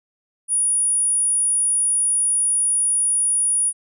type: tone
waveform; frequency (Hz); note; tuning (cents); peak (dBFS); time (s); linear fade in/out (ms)
sine; 9690; D#9; -47; -16; 0.48-3.73; 50
effects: none